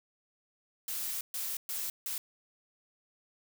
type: noise bursts at uneven times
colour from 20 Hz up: blue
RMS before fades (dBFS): -36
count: 4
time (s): 0.88-1.21 / 1.34-1.57 / 1.69-1.9 / 2.06-2.18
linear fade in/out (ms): 2
effects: none